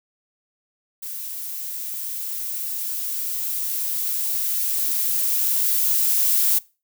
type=noise with level ramp; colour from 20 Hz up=violet; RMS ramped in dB=-32 to -18 dBFS; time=1.02-6.59 s; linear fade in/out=10 ms; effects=noise-tail reverb RT60 0.3 s tail -22 dB re dry